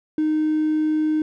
triangle tone with hard clipping, 308.9 Hz, D#4, 12 cents flat, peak -18 dBFS, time 0.18-1.22 s, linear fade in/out 2 ms, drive 4 dB, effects none

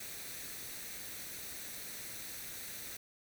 white noise with comb filter, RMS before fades -45 dBFS, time 0-2.97 s, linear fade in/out 5 ms, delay 0.49 ms, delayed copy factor +0.5, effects none

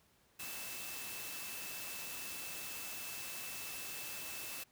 sine tone in noise, 2637 Hz, E7, in tune, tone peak -50 dBFS, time 0.39-4.64 s, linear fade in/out 10 ms, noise white, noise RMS -45 dBFS, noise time 0.39-4.64 s, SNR -8 dB, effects pink hiss -70 dBFS RMS until 4.71 s + high-pass 60 Hz 12 dB/octave

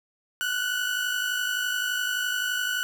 30% pulse tone pair together, 1444.3 / 1496 Hz, F#6 / F#6, -42 / +19 cents, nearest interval minor second, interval 61 cents, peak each -28 / -24 dBFS, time 0.41-2.83 s, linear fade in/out 0 ms, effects none

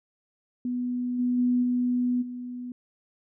sine tone with level steps, 246.9 Hz, B3, in tune, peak -26 / -22 / -20 / -22 / -33 dBFS, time 0.65-2.72 s, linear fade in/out 2 ms, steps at 1.18 / 1.37 / 1.62 / 2.21 s, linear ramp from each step 20 ms, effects none

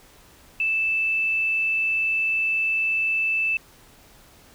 sine tone, 2638 Hz, E7, 1 cent sharp, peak -20 dBFS, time 0.6-3.57 s, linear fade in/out 2 ms, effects pink hiss -52 dBFS RMS until 4.54 s

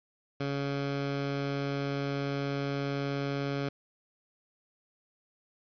15% pulse tone, 140.1 Hz, C#3, 19 cents sharp, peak -24 dBFS, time 0.4-3.69 s, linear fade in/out 5 ms, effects resampled to 11025 Hz + 9-bit

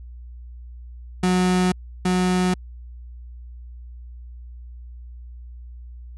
35% pulse tone pair in turn, 182.4 / 182.4 Hz, F#3 / F#3, -24 / -24 cents, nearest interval unison, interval 0 cents, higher neither, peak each -15 / -16 dBFS, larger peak first, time 1.23-1.72 / 2.05-2.54 s, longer neither, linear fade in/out 5 ms, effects added 60 Hz sine -36 dBFS peak until 6.17 s + resampled to 24000 Hz

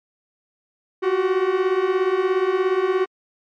45% pulse beating tone pair, 362.9 / 379.9 Hz, F#4 / F#4, -34 / +46 cents, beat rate 17 Hz, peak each -22 / -19 dBFS, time 1.02-3.06 s, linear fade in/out 20 ms, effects low-pass 2000 Hz 12 dB/octave + MP3 64 kbps

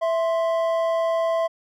triangle tone pair together, 660 / 1048.3 Hz, E5 / C6, +2 / +3 cents, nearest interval minor sixth, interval 801 cents, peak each -18 / -27 dBFS, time 0.01-1.48 s, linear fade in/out 20 ms, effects none

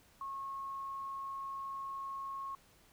sine tone, 1090 Hz, C#6, 29 cents flat, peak -39 dBFS, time 0.21-2.55 s, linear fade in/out 2 ms, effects pink hiss -65 dBFS RMS until 2.92 s

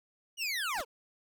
25% pulse linear sweep, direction down, 2951 to 415.3 Hz, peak -28 dBFS, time 0.37-0.85 s, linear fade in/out 50 ms
pink noise with exponential growth, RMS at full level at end -40 dBFS, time 0.69-0.81 s, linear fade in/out 0 ms, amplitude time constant 24 ms
effects none

